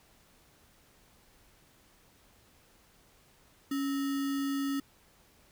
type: tone with sample-and-hold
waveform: sine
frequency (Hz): 277.2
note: C#4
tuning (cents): 0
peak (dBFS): -29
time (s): 3.71-4.8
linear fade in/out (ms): 5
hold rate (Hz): 1575
effects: pink hiss -63 dBFS RMS until 5.51 s